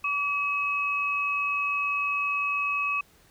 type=tone pair together; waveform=sine; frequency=1146.5 / 2562 Hz; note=D6 / E7; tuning=-42 / -50 cents; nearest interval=octave + major second; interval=1392 cents; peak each=-29 / -26 dBFS; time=0.04-3.01 s; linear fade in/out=5 ms; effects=pink hiss -59 dBFS RMS until 3.3 s